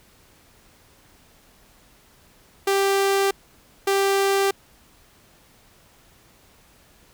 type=tone pair in turn; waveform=sawtooth; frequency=393.2 / 393.2 Hz; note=G4 / G4; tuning=+5 / +5 cents; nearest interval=unison; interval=0 cents; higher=neither; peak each=-14 dBFS; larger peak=neither; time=2.67-3.31 / 3.87-4.51 s; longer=neither; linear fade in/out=5 ms; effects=pink hiss -55 dBFS RMS until 7.13 s